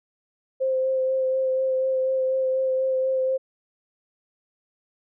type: tone with vibrato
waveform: sine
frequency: 523.3 Hz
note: C5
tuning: in tune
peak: -20 dBFS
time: 0.6-3.38 s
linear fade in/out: 20 ms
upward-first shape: sine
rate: 4.1 Hz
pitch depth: 14 cents each way
effects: none